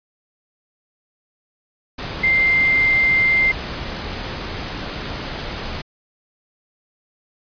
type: tone in noise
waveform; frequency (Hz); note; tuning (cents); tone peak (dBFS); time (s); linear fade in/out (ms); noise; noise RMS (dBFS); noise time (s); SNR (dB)
sine; 2093; C7; 0; -13; 2.23-3.52; 10; pink; -28; 1.98-5.82; +12
effects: resampled to 11025 Hz